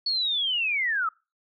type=linear sweep; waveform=sine; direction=down; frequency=4435 to 1244.5 Hz; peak=-23 dBFS; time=0.06-1.09 s; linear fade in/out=5 ms; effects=noise-tail reverb RT60 0.3 s tail -26 dB re dry